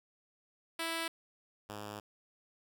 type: tone pair in turn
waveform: 5% pulse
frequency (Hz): 329.6 / 104.15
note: E4 / G#2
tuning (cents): 0 / +5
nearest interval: octave + minor sixth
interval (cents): 1995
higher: first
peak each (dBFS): -23 / -31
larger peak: first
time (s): 0.79-1.08 / 1.69-2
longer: second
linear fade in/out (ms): 5
effects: none